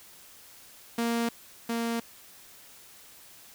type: tone pair in turn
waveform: sawtooth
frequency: 233.1 / 231.8 Hz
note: A#3 / A#3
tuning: 0 / -10 cents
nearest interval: unison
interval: 10 cents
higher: first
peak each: -22 / -24 dBFS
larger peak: first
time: 0.98-1.29 / 1.69-2 s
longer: neither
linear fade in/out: 5 ms
effects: white hiss -52 dBFS RMS until 3.54 s